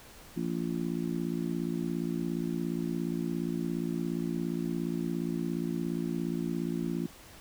harmonic tone, 57.2 Hz, A#1, 32 cents flat, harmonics 3 / 4 / 5 / 6, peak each -34 / -35 / -36 / -37 dBFS, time 0.36-7.07 s, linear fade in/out 10 ms, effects pink hiss -52 dBFS RMS until 7.4 s

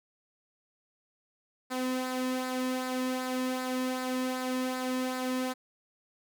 sawtooth tone with flanger, 255.8 Hz, C4, 39 cents flat, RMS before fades -32 dBFS, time 1.7-5.54 s, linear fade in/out 20 ms, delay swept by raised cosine 0.32 to 1.42 ms, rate 2.6 Hz, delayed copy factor -0.5, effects none

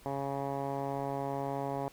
10% pulse tone with low-pass filter, 138.59 Hz, C#3, in tune, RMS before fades -35 dBFS, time 0.06-1.88 s, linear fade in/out 0 ms, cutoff 920 Hz, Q 2, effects pink hiss -58 dBFS RMS until 1.92 s

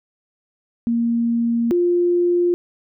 sine tone pair in turn, 233.6 / 350.7 Hz, A#3 / F4, +4 / +7 cents, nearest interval perfect fifth, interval 703 cents, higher second, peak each -16 / -14 dBFS, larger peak second, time 0.87-1.71 / 1.71-2.54 s, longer first, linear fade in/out 0 ms, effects none

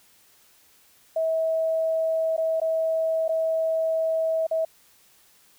sine tone with dropouts, 646 Hz, E5, 35 cents flat, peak -21 dBFS, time 1.16-4.65 s, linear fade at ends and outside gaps 5 ms, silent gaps 2.366-2.378 / 2.601-2.615 / 3.281-3.291 / 4.468-4.511 s, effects white hiss -58 dBFS RMS until 5.58 s

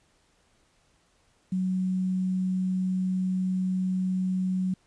sine tone with quantisation, 185.7 Hz, F#3, 7 cents sharp, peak -24 dBFS, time 1.52-4.74 s, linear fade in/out 5 ms, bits 9, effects pink hiss -66 dBFS RMS until 4.86 s + resampled to 22050 Hz

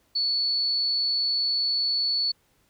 sine tone, 4435 Hz, C#8, in tune, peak -22 dBFS, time 0.15-2.32 s, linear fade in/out 10 ms, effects pink hiss -66 dBFS RMS until 2.69 s

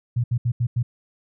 sine tone bursts at uneven times, 119.9 Hz, A#2, 49 cents sharp, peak -18 dBFS, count 5, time 0.16-0.24 / 0.31-0.38 / 0.45-0.52 / 0.6-0.67 / 0.76-0.83 s, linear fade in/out 10 ms, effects none

